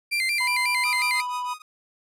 35% pulse tone with vibrato, 2220 Hz, C#7, 2 cents sharp, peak -20 dBFS, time 0.11-1.22 s, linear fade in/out 20 ms, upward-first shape square, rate 5.5 Hz, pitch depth 110 cents each way
triangle tone, 987.8 Hz, B5, in tune, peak -25 dBFS, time 0.4-1.54 s, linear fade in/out 10 ms
sawtooth tone with tremolo, 1244.5 Hz, D#6, in tune, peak -27 dBFS, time 0.85-1.62 s, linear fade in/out 2 ms, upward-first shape triangle, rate 6.4 Hz, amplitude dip 100%
effects low-pass 12000 Hz 12 dB/octave

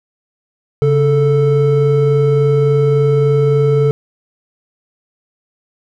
triangle tone pair together, 138.83 / 440 Hz, C#3 / A4, +3 / 0 cents, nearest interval octave + minor sixth, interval 1997 cents, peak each -10 dBFS, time 0.82-3.91 s, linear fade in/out 0 ms, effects none

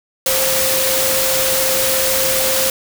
sine tone in noise, 527 Hz, C5, 12 cents sharp, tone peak -20 dBFS, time 0.26-2.7 s, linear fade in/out 2 ms, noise white, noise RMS -17 dBFS, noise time 0.26-2.7 s, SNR -6 dB, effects none

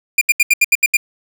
45% pulse tone bursts, 2403 Hz, D7, 39 cents sharp, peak -8 dBFS, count 8, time 0.18-0.969 s, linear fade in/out 5 ms, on 33 ms, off 75 ms, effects none

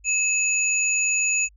sine tone pair together, 2585 / 6846 Hz, E7 / A8, -34 / -48 cents, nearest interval octave + perfect fourth, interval 1686 cents, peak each -22 dBFS, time 0.04-1.49 s, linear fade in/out 50 ms, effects added 50 Hz sine -51 dBFS peak until 1.56 s

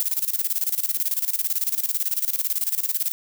violet noise with tremolo, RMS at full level -22 dBFS, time 0-3.12 s, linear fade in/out 0 ms, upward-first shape square, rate 18 Hz, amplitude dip 80%, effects none

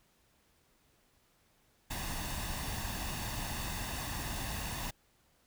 pink noise with comb filter, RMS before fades -38 dBFS, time 1.9-4.91 s, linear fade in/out 10 ms, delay 1.1 ms, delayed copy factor +0.55, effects pink hiss -70 dBFS RMS until 5.46 s

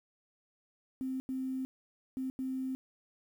sine tone bursts at uneven times, 261.6 Hz, C4, in tune, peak -33 dBFS, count 4, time 1.01-1.2 / 1.29-1.65 / 2.17-2.3 / 2.39-2.75 s, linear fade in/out 0 ms, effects 10-bit

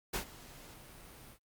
pink noise with ADSR envelope, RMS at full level -34 dBFS, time 0.13-1.39 s, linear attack 16 ms, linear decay 100 ms, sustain -19 dB, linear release 83 ms, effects Opus 48 kbps

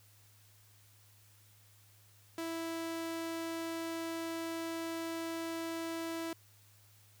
sawtooth tone, 329.6 Hz, E4, in tune, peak -33 dBFS, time 2.38-6.33 s, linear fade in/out 2 ms, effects added 103 Hz sine -63 dBFS peak until 7.2 s + white hiss -65 dBFS RMS until 7.2 s

